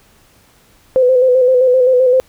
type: tone with vibrato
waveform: sine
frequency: 508 Hz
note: B4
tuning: 49 cents sharp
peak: -7 dBFS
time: 0.96-2.2 s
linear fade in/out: 0 ms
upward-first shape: square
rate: 7.7 Hz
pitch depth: 37 cents each way
effects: pink hiss -50 dBFS RMS until 2.28 s